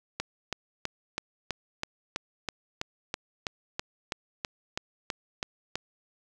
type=click train; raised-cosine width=0.2 ms; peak=-13 dBFS; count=18; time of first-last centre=0.2-5.756 s; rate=3.06 Hz; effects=none